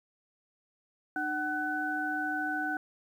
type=tone cluster; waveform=sine; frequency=302.3 / 752 / 1499 Hz; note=D#4 / F#5 / F#6; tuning=-50 / +28 / +22 cents; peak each=-36 / -35 / -32 dBFS; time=1.16-2.77 s; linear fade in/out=2 ms; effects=10-bit